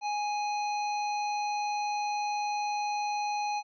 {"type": "harmonic tone with a mistuned harmonic", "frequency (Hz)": 830.6, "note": "G#5", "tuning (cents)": 0, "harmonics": [1, 3, 5, 7], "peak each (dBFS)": [-29, -39, -43, -46], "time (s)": [0.01, 3.63], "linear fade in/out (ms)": 50, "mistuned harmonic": 7, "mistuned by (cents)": 40, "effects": []}